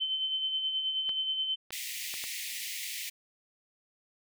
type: tone with tremolo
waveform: sine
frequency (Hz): 3073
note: G7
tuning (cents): -35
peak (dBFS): -27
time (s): 0-1.56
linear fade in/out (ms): 20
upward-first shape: sine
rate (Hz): 9.4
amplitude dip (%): 45
type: clicks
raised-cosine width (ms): 0.3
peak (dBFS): -27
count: 4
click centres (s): 1.093 / 1.706 / 2.14 / 2.24
type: high-pass noise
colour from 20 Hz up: pink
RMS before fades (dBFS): -38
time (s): 1.72-3.1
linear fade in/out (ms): 10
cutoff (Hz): 1900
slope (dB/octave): 96
effects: none